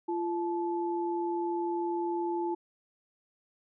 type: tone pair together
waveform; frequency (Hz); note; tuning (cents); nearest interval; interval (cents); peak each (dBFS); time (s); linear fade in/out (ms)
sine; 344.1 / 867.1; F4 / A5; -26 / -26; octave + major third; 1600; -30 / -34; 0.08-2.55; 10
effects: none